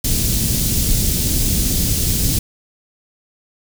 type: band-stop noise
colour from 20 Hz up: pink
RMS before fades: -17 dBFS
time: 0.04-2.39 s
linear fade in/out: 5 ms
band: 220 to 5300 Hz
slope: 12 dB/octave
effects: none